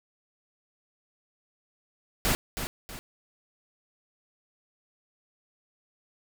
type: noise with echo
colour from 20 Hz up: pink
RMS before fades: -25 dBFS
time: 2.25-2.35 s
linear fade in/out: 0 ms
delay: 320 ms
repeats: 2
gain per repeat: -8 dB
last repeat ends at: 2.99 s
effects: none